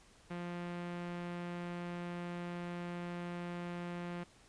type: tone with low-pass filter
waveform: sawtooth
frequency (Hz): 174.61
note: F3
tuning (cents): 0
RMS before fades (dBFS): -42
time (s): 0.3-4.24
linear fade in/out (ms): 10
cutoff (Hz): 2500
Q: 1.1
effects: pink hiss -63 dBFS RMS until 4.48 s + resampled to 22050 Hz